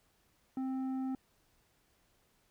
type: tone with tanh clipping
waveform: sine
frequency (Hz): 262.6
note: C4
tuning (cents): +6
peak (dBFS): -35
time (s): 0.57-1.15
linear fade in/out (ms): 2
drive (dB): 8
effects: pink hiss -72 dBFS RMS until 2.5 s